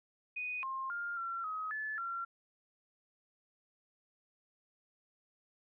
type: tone with pitch steps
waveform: sine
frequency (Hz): 2486 / 1062 / 1405 / 1361 / 1267 / 1732 / 1369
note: D#7 / C6 / F6 / F6 / D#6 / A6 / F6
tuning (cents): -2 / +25 / +10 / -45 / +31 / -28 / -35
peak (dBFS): -36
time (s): 0.36-2.25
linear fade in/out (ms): 10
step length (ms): 270
effects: none